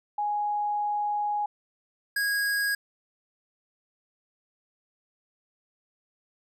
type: tone pair in turn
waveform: sine / square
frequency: 830.6 / 1645.4 Hz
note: G#5 / G#6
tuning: 0 / -17 cents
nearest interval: octave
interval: 1183 cents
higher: second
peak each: -25 dBFS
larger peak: neither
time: 0.18-1.46 / 2.16-2.75 s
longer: first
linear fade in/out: 5 ms
effects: none